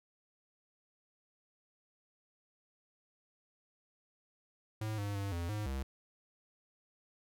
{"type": "tone with pitch steps", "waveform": "square", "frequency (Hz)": [108.6, 101.7, 99.4, 85.5, 105.6, 67], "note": ["A2", "G#2", "G2", "F2", "G#2", "C2"], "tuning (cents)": [-22, -36, 25, -36, 29, 42], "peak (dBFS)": -36, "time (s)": [4.81, 5.83], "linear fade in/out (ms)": 5, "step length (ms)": 170, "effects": []}